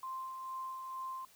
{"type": "tone with tremolo", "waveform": "sine", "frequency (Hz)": 1046.5, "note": "C6", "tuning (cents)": 0, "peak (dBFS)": -38, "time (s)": [0.03, 1.25], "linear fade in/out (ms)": 2, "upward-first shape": "sine", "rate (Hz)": 2.2, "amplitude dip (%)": 35, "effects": ["white hiss -63 dBFS RMS until 1.35 s"]}